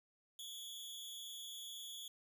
sawtooth tone with amplitude modulation, 3382 Hz, G#7, 31 cents sharp, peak -40 dBFS, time 0.39-2.08 s, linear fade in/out 2 ms, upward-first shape sine, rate 222 Hz, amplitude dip 85%, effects none

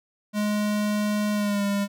square tone with pitch glide, 209.1 to 201.2 Hz, G#3 to G3, +12 to +45 cents, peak -23 dBFS, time 0.33-1.88 s, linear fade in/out 50 ms, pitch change -67 cents, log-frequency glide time 1.33-1.64 s, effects none

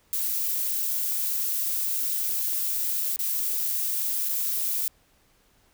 violet noise with dropouts, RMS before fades -27 dBFS, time 0.13-4.88 s, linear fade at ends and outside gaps 0 ms, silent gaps 3.161-3.191 / 4.288-4.293 s, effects pink hiss -63 dBFS RMS until 5.73 s

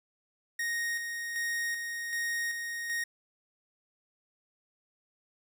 45% pulse tone with tremolo, 1865 Hz, A#6, in tune, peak -30 dBFS, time 0.59-3.04 s, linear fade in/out 5 ms, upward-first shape square, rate 1.3 Hz, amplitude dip 40%, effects none

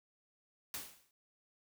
white noise with exponential decay, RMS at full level -39 dBFS, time 0.74-1.11 s, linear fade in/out 1 ms, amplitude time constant 79 ms, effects none

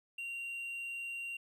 triangle tone, 2762 Hz, F7, 20 cents flat, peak -37 dBFS, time 0.18-1.37 s, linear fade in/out 5 ms, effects none

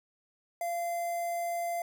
square tone with notch filter, 689 Hz, F5, 24 cents flat, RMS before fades -33 dBFS, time 0.61-1.82 s, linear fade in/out 2 ms, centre 3700 Hz, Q 0.6, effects none

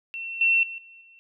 sine tone with level steps, 2705 Hz, E7, 44 cents sharp, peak -31 / -17 / -33 / -46 / -50 dBFS, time 0.14-1.19 s, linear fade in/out 0 ms, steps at 0.41 / 0.63 / 0.78 / 1.01 s, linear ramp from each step 2 ms, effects none

